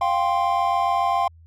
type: chord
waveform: triangle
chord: F suspended second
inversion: none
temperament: just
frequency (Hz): 698.5 / 785.8 / 1047.7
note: F5 / G5 / C6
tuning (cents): 0 / +4 / +2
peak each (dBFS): -21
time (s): 0.01-1.28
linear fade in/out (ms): 5
effects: added 82 Hz sine -46 dBFS peak until 1.46 s